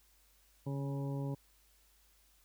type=harmonic tone with a mistuned harmonic; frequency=138.59 Hz; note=C#3; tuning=in tune; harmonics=1 / 2 / 3 / 4 / 6 / 7; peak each=-36 / -42 / -47 / -48 / -54 / -54 dBFS; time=0.66-1.35 s; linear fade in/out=10 ms; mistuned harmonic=1; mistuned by=+22 cents; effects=added 50 Hz sine -69 dBFS peak until 2.44 s + white hiss -69 dBFS RMS until 2.44 s